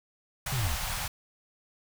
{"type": "band-stop noise", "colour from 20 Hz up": "pink", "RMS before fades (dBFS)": -33, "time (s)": [0.46, 1.08], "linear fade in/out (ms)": 5, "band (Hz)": [150, 690], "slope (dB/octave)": 24}
{"type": "linear sweep", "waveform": "triangle", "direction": "down", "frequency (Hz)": [144.1, 59.5], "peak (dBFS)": -26, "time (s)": [0.52, 0.75], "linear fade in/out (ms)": 5}
{"effects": []}